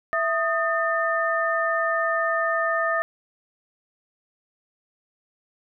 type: tone cluster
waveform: sine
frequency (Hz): 661 / 1243 / 1796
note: E5 / D#6 / A6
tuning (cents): +5 / -2 / +35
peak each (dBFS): -25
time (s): 0.13-3.02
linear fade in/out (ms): 0
effects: none